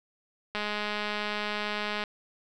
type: click train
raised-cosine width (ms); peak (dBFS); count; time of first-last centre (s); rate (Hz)
0.3; -16; 312; 0.55-2.038; 209
effects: none